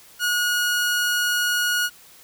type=tone; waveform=sawtooth; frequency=1448 Hz; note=F#6; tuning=38 cents flat; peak=-16 dBFS; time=0.19-1.9 s; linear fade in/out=50 ms; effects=white hiss -49 dBFS RMS until 2.23 s